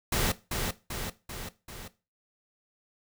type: noise with echo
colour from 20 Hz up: pink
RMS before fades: -27 dBFS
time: 0.12-0.32 s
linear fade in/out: 5 ms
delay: 390 ms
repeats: 4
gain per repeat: -4 dB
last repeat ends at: 1.88 s
effects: noise-tail reverb RT60 0.3 s tail -17 dB re dry